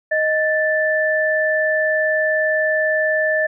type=tone pair together; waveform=sine; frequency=623.7 / 1761 Hz; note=D#5 / A6; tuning=+4 / +1 cents; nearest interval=octave + tritone; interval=1797 cents; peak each=-18 dBFS; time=0.11-3.47 s; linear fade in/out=10 ms; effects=none